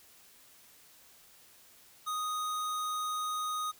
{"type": "tone", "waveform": "square", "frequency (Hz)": 1244.5, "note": "D#6", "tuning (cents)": 0, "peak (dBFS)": -33, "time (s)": [2.06, 3.72], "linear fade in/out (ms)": 20, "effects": ["white hiss -59 dBFS RMS until 3.79 s"]}